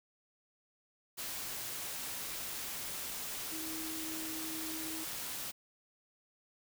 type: tone in noise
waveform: sine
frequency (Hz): 318.3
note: D#4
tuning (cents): +39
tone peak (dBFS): -43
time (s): 3.51-5.05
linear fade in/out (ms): 20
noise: white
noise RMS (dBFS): -41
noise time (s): 1.17-5.52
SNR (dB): -5
effects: none